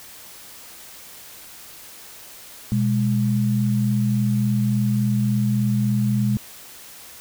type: tone pair together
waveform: sine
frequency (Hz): 122.49 / 206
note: B2 / G#3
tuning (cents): -14 / -14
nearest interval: major sixth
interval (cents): 900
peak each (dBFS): -20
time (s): 2.72-6.37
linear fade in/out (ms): 0
effects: white hiss -42 dBFS RMS until 7.2 s